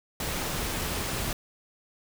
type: noise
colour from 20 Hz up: pink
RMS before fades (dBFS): -31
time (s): 0.2-1.33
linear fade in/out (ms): 2
effects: none